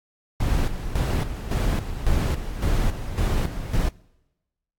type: noise with tremolo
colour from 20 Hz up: brown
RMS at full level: -21 dBFS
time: 0.4-3.89 s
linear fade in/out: 5 ms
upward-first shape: square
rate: 1.8 Hz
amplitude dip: 65%
effects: noise-tail reverb RT60 1.0 s tail -24 dB re dry + AAC 64 kbps